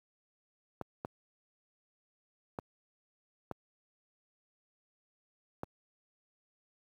clicks, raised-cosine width 1 ms, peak -23 dBFS, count 5, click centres 0.813 / 1.049 / 2.588 / 3.513 / 5.634 s, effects high-pass 80 Hz 12 dB/octave + 10-bit

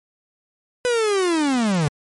45% pulse linear sweep, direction down, 502 to 138.59 Hz, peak -17 dBFS, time 0.85-1.88 s, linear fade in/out 0 ms, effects MP3 48 kbps

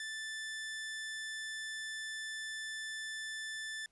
sawtooth tone, 1760 Hz, A6, in tune, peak -36 dBFS, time 0-3.86 s, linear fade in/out 2 ms, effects pink hiss -75 dBFS RMS until 3.91 s + resampled to 24000 Hz

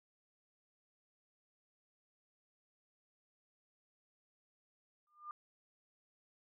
sine tone with exponential growth, 1203 Hz, D6, 41 cents sharp, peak -40 dBFS, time 5.07-5.31 s, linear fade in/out 1 ms, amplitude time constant 51 ms, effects none

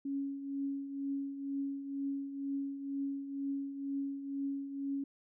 sine tone with tremolo, 277.2 Hz, C#4, in tune, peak -32 dBFS, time 0.05-5.04 s, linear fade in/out 5 ms, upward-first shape triangle, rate 2.1 Hz, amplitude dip 65%, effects none

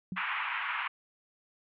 sine tone with exponential decay, 185 Hz, F#3, in tune, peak -31 dBFS, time 0.12-0.23 s, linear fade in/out 2 ms, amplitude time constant 23 ms
pink band-pass noise, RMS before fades -34 dBFS, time 0.16-0.88 s, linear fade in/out 10 ms, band 930 to 2800 Hz, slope 48 dB/octave
effects none

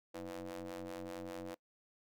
sawtooth ring-modulated tone, 91 Hz, F#2, 28 cents flat, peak -36 dBFS, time 0.14-1.55 s, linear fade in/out 10 ms, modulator 412 Hz, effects noise-tail reverb RT60 0.1 s tail -23 dB re dry

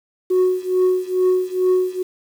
sine tone with tremolo, 368.2 Hz, F#4, 8 cents flat, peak -9 dBFS, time 0.3-2.03 s, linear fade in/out 10 ms, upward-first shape triangle, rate 2.3 Hz, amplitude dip 95%, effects tanh soft clip ceiling -11 dBFS + 7-bit

